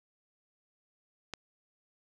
click, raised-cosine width 0.2 ms, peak -20 dBFS, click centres 1.337 s, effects none

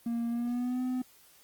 triangle tone with pitch glide, 233.8 to 253.5 Hz, A#3 to B3, +5 to +45 cents, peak -27 dBFS, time 0.06-1.02 s, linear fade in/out 5 ms, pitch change +140 cents, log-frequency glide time 0.29-0.82 s, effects white hiss -60 dBFS RMS until 1.43 s + Opus 24 kbps

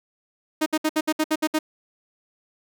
sawtooth tone bursts, 310.8 Hz, D#4, 2 cents flat, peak -15 dBFS, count 9, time 0.61-1.59 s, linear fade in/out 10 ms, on 52 ms, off 64 ms, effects none

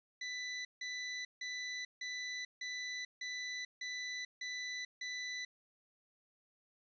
25% pulse tone bursts, 1989 Hz, B6, 12 cents sharp, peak -36 dBFS, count 9, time 0.21-5.45 s, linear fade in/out 5 ms, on 440 ms, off 160 ms, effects resampled to 16000 Hz + 12-bit

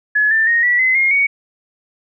sine tone with pitch steps, 1701 / 1780.4 / 1863.5 / 1950.6 / 2042 / 2137 / 2237 Hz, G#6 / A6 / A#6 / B6 / C7 / C7 / C#7, +41 / +20 / -1 / -22 / -43 / +36 / +15 cents, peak -11 dBFS, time 0.15-1.27 s, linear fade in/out 10 ms, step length 160 ms, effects none

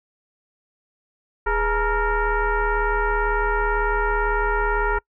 sine tone with frequency modulation, 492 Hz, B4, 7 cents flat, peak -18 dBFS, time 1.46-4.99 s, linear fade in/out 10 ms, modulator 453 Hz, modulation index 2.6, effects noise-tail reverb RT60 0.1 s tail -26 dB re dry

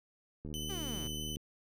click train, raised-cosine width 3 ms, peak -31 dBFS, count 71, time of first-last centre 0.45-1.369 s, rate 76.2 Hz
sawtooth tone with vibrato, 3022 Hz, F#7, 36 cents sharp, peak -37 dBFS, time 0.54-1.36 s, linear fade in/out 0 ms, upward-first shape triangle, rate 15 Hz, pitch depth 10 cents each way
sawtooth linear sweep, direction down, 412.6 to 102.5 Hz, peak -39 dBFS, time 0.69-1.08 s, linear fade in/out 10 ms
effects none

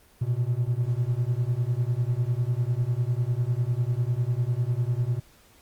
triangle beating tone pair, 116.54 / 126.54 Hz, A#2 / B2, 0 / +43 cents, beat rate 10 Hz, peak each -24 dBFS, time 0.21-5.2 s, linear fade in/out 10 ms, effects pink hiss -57 dBFS RMS until 5.61 s + Opus 24 kbps

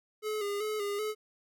square tone with vibrato, 417.2 Hz, G#4, 8 cents sharp, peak -32 dBFS, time 0.22-1.15 s, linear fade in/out 50 ms, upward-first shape square, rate 2.6 Hz, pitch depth 46 cents each way, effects none

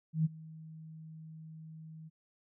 sine tone with ADSR envelope, 158.8 Hz, D#3, 36 cents sharp, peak -24 dBFS, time 0.13-2.1 s, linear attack 120 ms, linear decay 24 ms, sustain -22 dB, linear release 28 ms, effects none

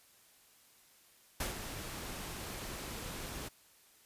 pink noise with ADSR envelope, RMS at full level -35 dBFS, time 1.4-3.49 s, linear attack 4 ms, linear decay 130 ms, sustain -8 dB, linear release 15 ms, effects white hiss -64 dBFS RMS until 4.05 s + resampled to 32000 Hz

